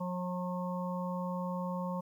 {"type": "harmonic tone", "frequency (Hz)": 180, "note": "F#3", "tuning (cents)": -47, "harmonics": [1, 3, 5, 6], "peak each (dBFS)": [-35, -40, -42, -43], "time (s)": [0, 2.01], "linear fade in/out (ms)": 10, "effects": ["11-bit"]}